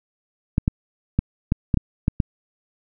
clicks, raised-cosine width 5 ms, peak -5 dBFS, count 8, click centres 0.581 / 0.679 / 1.19 / 1.521 / 1.742 / 1.773 / 2.081 / 2.202 s, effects none

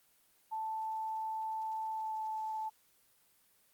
sine tone with pitch glide, 880 to 873.4 Hz, A5 to A5, 0 to -13 cents, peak -35 dBFS, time 0.51-2.7 s, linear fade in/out 20 ms, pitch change -13 cents, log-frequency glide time 1.91-2.16 s, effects white hiss -69 dBFS RMS until 3.73 s + Opus 24 kbps

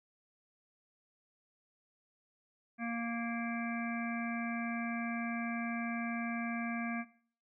harmonic tone, 233.1 Hz, A#3, in tune, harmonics 1 / 3 / 5 / 7 / 9 / 10, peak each -36 / -43 / -47 / -44 / -48 / -46 dBFS, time 2.78-7.05 s, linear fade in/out 50 ms, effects noise-tail reverb RT60 0.5 s tail -17 dB re dry

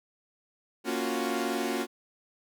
sawtooth chord, Gb major seventh, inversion first, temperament equal, 233.1 / 277.2 / 349.2 / 370 Hz, Bb3 / Db4 / F4 / Gb4, 0 / 0 / 0 / 0 cents, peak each -30 dBFS, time 0.84-1.87 s, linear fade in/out 50 ms, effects none

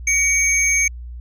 sine tone pair together, 2259 / 6389 Hz, C#7 / G8, +32 / +32 cents, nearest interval octave + tritone, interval 1800 cents, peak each -15 dBFS, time 0.07-0.88 s, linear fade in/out 5 ms, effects tanh soft clip ceiling -11 dBFS + added 60 Hz sine -30 dBFS peak until 1.2 s

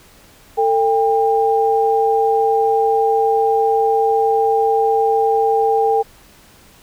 sine tone pair together, 448 / 798.9 Hz, A4 / G5, +31 / +33 cents, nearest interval minor seventh, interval 1002 cents, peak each -15 dBFS, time 0.57-6.03 s, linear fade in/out 20 ms, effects pink hiss -47 dBFS RMS until 6.82 s

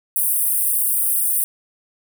pink high-pass noise, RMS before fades -19 dBFS, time 0.16-1.44 s, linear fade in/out 0 ms, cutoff 8800 Hz, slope 96 dB/octave, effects none

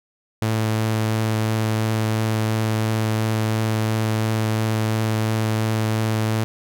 sawtooth tone with vibrato, 110 Hz, A2, in tune, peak -15 dBFS, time 0.42-6.44 s, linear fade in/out 0 ms, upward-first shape triangle, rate 2.9 Hz, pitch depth 10 cents each way, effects none

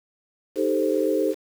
sine chord, A half-diminished seventh, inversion second, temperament equal, 311.1 / 392 / 440 / 523.3 Hz, Eb4 / G4 / A4 / C5, 0 / 0 / 0 / 0 cents, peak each -25 dBFS, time 0.55-1.35 s, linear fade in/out 50 ms, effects 7-bit

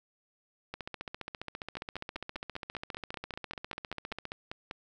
two click trains, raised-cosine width 0.3 ms, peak -22 / -22 dBFS, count 53 / 16, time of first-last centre 0.74-4.254 / 1.77-4.711 s, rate 14.8 / 5.1 Hz, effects none

